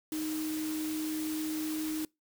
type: tone in noise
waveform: sine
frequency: 311.1 Hz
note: D#4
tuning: in tune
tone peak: -32 dBFS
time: 0.12-2.05 s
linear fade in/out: 2 ms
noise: white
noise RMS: -42 dBFS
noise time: 0.12-2.05 s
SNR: +7 dB
effects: noise-tail reverb RT60 0.2 s tail -25 dB re dry